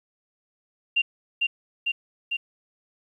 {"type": "tone with echo", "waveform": "sine", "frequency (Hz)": 2779, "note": "F7", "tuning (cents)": -9, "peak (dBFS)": -18, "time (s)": [0.96, 1.02], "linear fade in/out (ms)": 10, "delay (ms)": 450, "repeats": 3, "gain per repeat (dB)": -2, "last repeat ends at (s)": 2.37, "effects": ["10-bit"]}